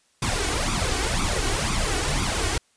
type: noise with flanger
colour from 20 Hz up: pink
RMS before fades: -24 dBFS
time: 0.22-2.58 s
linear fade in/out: 5 ms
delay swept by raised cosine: 0.83 to 2.73 ms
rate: 2 Hz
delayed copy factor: +0.7
effects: white hiss -64 dBFS RMS until 2.76 s + resampled to 22050 Hz